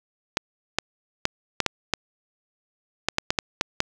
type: clicks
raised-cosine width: 0.2 ms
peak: -3 dBFS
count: 12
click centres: 0.371 / 0.786 / 1.254 / 1.603 / 1.663 / 1.937 / 3.086 / 3.184 / 3.305 / 3.388 / 3.611 / 3.804 s
effects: none